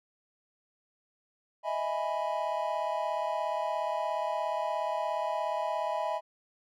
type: chord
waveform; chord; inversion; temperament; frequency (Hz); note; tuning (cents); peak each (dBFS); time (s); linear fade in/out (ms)
triangle; E major seventh; third; equal; 622.3 / 659.3 / 830.6 / 987.8; D#5 / E5 / G#5 / B5; 0 / 0 / 0 / 0; -33; 1.63-6.21; 50
effects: none